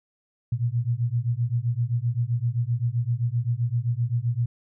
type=beating tone pair; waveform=sine; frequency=115.5 / 123.2 Hz; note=A#2 / B2; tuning=-16 / -4 cents; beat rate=7.7 Hz; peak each=-25 dBFS; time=0.52-4.46 s; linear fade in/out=5 ms; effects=none